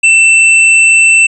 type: tone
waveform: square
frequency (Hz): 2674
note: E7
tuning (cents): +24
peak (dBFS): -4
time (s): 0.03-1.27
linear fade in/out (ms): 10
effects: resampled to 24000 Hz